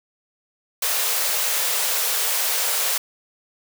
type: high-pass noise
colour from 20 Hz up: white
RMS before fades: -22 dBFS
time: 0.82-2.98 s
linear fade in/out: 5 ms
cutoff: 420 Hz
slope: 96 dB/octave
effects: none